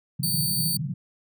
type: band-pass noise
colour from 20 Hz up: pink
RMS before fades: -30 dBFS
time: 0.19-0.94 s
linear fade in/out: 10 ms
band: 130 to 180 Hz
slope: 48 dB/octave
type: tone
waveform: 10% pulse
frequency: 4556 Hz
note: C#8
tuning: 47 cents sharp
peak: -17 dBFS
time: 0.23-0.77 s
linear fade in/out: 5 ms
effects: none